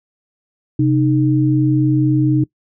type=tone pair together; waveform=sine; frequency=131.2 / 307.3 Hz; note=C3 / D#4; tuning=+5 / -21 cents; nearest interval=octave + minor third; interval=1474 cents; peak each=-14 dBFS; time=0.79-2.44 s; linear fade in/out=5 ms; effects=noise-tail reverb RT60 0.1 s tail -22 dB re dry